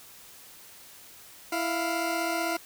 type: tone pair together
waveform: 20% pulse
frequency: 331.4 / 698.5 Hz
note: E4 / F5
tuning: +9 / 0 cents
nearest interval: octave + minor second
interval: 1291 cents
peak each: -25 dBFS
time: 1.52-2.57 s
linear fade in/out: 5 ms
effects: white hiss -50 dBFS RMS until 2.65 s